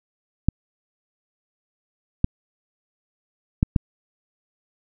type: clicks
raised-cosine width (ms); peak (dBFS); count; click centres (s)
5; -4; 4; 0.486 / 2.244 / 3.629 / 3.762
effects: none